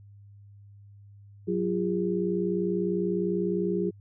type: tone cluster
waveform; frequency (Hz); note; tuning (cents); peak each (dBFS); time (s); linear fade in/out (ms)
sine; 184 / 346.9 / 406.9; F#3 / F4 / G#4; -9 / -12 / -35; -29; 1.47-3.91; 20
effects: added 101 Hz sine -48 dBFS peak until 4 s